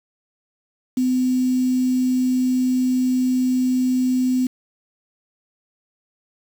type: tone with quantisation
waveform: sine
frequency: 254.2 Hz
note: C4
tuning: 50 cents flat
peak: -16 dBFS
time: 0.97-4.47 s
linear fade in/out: 5 ms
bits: 6
effects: none